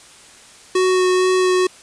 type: tone with vibrato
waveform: square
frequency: 369.3 Hz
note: F#4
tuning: 3 cents flat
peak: -14 dBFS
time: 0.75-1.67 s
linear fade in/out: 5 ms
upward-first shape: sine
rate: 2.2 Hz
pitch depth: 10 cents each way
effects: white hiss -44 dBFS RMS until 1.82 s + resampled to 22050 Hz